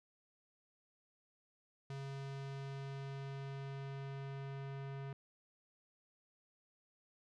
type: tone with low-pass filter sweep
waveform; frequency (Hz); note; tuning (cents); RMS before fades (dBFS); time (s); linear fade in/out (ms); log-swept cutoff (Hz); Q
square; 137.3; C#3; -16; -45; 1.9-5.13; 2; 5600 to 2400; 0.81
effects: none